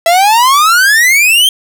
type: exponential sweep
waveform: 45% pulse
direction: up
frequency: 656 to 3214 Hz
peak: -5 dBFS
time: 0.06-1.49 s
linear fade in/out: 2 ms
effects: none